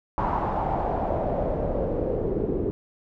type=noise with low-pass filter sweep; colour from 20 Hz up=pink; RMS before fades=-26 dBFS; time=0.18-2.71 s; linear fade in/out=0 ms; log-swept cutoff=990 to 380 Hz; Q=4.2; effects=none